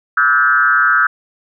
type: tone with frequency modulation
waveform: sine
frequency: 1436 Hz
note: F6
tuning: 48 cents sharp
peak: -9 dBFS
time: 0.17-1.07 s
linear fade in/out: 5 ms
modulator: 135 Hz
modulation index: 1.4
effects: none